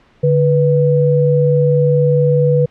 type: tone pair together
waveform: sine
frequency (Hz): 145.92 / 490.8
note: D3 / B4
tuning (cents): -11 / -11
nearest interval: octave + major sixth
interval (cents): 2100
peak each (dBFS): -12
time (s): 0.23-2.66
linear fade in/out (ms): 10
effects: pink hiss -51 dBFS RMS until 2.7 s + low-pass 3000 Hz 12 dB/octave